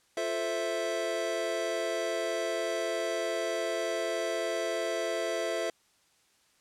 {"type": "chord", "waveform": "square", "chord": "F major seventh", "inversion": "none", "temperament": "equal", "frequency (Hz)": [349.2, 440, 523.3, 659.3], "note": ["F4", "A4", "C5", "E5"], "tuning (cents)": [0, 0, 0, 0], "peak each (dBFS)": [-38, -37, -38, -33], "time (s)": [0.17, 5.7], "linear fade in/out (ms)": 2, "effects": ["white hiss -67 dBFS RMS until 6.6 s", "low-pass 9000 Hz 12 dB/octave"]}